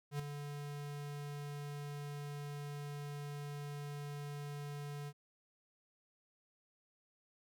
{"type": "tone with ADSR envelope", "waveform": "square", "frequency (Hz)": 144.9, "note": "D3", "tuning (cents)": -23, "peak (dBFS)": -35, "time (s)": [0.11, 5.13], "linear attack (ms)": 85, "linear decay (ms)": 3, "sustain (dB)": -8, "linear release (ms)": 53, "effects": []}